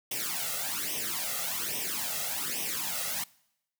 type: noise with flanger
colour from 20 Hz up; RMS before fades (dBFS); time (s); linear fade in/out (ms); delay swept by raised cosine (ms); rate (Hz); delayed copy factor
white; -33; 0.11-3.24; 5; 0.34 to 1.54; 1.2; +0.8
effects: noise-tail reverb RT60 0.8 s tail -23 dB re dry + high-pass 150 Hz 12 dB/octave